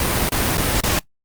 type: noise with dropouts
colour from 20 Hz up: pink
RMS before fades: -19 dBFS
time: 0-0.99 s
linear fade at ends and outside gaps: 2 ms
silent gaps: 0.291-0.32 / 0.572-0.579 / 0.806-0.836 s
effects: noise-tail reverb RT60 0.1 s tail -20 dB re dry + Opus 32 kbps